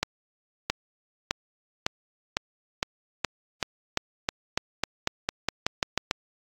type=accelerating click train; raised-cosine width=0.2 ms; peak=-6 dBFS; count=19; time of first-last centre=0.03-6.111 s; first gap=670 ms; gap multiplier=0.91; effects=AAC 48 kbps